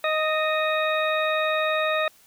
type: harmonic tone with a mistuned harmonic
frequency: 624 Hz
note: D#5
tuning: 5 cents sharp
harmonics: 1 / 2 / 3 / 4 / 6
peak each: -24 / -27 / -29 / -30 / -32 dBFS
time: 0.04-2.08 s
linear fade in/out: 2 ms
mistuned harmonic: 3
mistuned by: -23 cents
effects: white hiss -56 dBFS RMS until 2.26 s